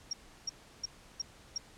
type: tone bursts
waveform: sine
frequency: 5588 Hz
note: F8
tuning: in tune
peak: -31 dBFS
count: 5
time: 0.11-1.58 s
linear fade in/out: 5 ms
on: 22 ms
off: 340 ms
effects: pink hiss -57 dBFS RMS until 1.77 s + low-pass 9000 Hz 12 dB/octave